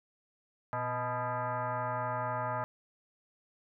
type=tone with frequency modulation; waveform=sine; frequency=120 Hz; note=B2; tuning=49 cents flat; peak=-31 dBFS; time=0.73-2.64 s; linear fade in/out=0 ms; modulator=372 Hz; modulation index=3.5; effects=none